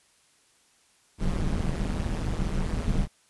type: noise with amplitude modulation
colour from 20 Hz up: brown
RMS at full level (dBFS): -23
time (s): 1.18-3.08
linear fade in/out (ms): 50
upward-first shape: sine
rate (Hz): 160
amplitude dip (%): 90
effects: white hiss -63 dBFS RMS until 3.29 s + resampled to 24000 Hz